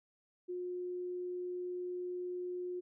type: tone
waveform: sine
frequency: 359.1 Hz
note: F4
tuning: 48 cents sharp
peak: -37 dBFS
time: 0.48-2.81 s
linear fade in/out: 20 ms
effects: none